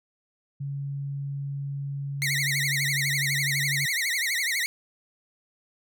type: tone with pitch glide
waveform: sine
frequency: 140 to 140.89 Hz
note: C#3 to C#3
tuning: +18 to +28 cents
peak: -29 dBFS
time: 0.6-3.86 s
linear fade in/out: 10 ms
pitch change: +10 cents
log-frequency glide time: 3.24-3.71 s
type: tone with vibrato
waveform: sawtooth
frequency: 2026 Hz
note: B6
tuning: 44 cents sharp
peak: -21 dBFS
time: 2.22-4.66 s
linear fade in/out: 0 ms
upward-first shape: triangle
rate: 12 Hz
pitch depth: 210 cents each way
effects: none